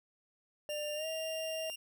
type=tone with pitch glide; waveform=triangle; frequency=597 to 639.8 Hz; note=D5 to D#5; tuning=+28 to +48 cents; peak=-35 dBFS; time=0.69-1.7 s; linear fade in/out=0 ms; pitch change=+120 cents; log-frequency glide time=0.95-1.06 s
type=tone; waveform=sawtooth; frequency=2794 Hz; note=F7; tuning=in tune; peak=-37 dBFS; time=0.69-1.76 s; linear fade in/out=10 ms
effects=none